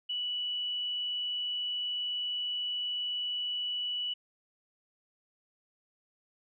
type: tone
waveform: sine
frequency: 2953 Hz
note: F#7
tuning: 4 cents flat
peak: -31 dBFS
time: 0.09-4.14 s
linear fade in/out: 10 ms
effects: none